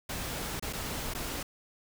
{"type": "noise with dropouts", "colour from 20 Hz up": "pink", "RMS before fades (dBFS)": -36, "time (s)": [0.09, 1.43], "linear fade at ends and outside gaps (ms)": 5, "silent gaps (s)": [[0.597, 0.624], [0.728, 0.732], [1.138, 1.148]], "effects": []}